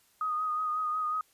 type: tone with vibrato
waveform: sine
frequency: 1244.5 Hz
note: D#6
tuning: in tune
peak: -28 dBFS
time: 0.21-1.21 s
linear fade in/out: 2 ms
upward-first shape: sine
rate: 5.5 Hz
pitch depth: 28 cents each way
effects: white hiss -66 dBFS RMS until 1.33 s + resampled to 32000 Hz